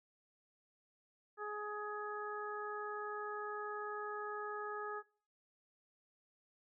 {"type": "harmonic tone", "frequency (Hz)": 418.8, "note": "G#4", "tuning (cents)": 15, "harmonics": [1, 2, 3, 4], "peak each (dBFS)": [-44, -48, -44, -48], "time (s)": [1.37, 5.03], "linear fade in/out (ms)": 50, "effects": ["noise-tail reverb RT60 0.5 s tail -23 dB re dry"]}